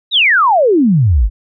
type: exponential sweep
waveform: sine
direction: down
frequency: 3968 to 44 Hz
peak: -7 dBFS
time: 0.11-1.3 s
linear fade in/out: 50 ms
effects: none